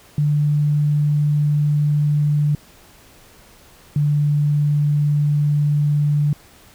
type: tone pair in turn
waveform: sine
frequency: 147.8 / 147.03 Hz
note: D3 / D3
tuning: +11 / +2 cents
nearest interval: unison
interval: 9 cents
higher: first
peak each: -14 dBFS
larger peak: neither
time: 0.18-2.55 / 3.96-6.33 s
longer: neither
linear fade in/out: 2 ms
effects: pink hiss -48 dBFS RMS until 6.74 s